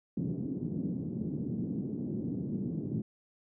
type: band-pass noise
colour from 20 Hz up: pink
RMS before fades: -35 dBFS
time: 0.17-3.02 s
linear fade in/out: 5 ms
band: 140 to 300 Hz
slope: 24 dB/octave
effects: none